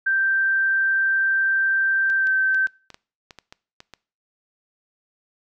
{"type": "tone with pitch glide", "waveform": "sine", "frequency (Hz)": [1568, 1549.1], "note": ["G6", "G6"], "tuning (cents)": [0, -21], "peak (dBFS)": -17, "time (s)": [0.06, 2.67], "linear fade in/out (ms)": 10, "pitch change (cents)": -21, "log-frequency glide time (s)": [2.18, 2.27]}
{"type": "clicks", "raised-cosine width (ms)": 0.2, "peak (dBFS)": -23, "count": 11, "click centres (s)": [2.1, 2.271, 2.546, 2.671, 2.903, 2.944, 3.308, 3.387, 3.525, 3.804, 3.937]}
{"effects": ["noise-tail reverb RT60 0.4 s tail -22 dB re dry"]}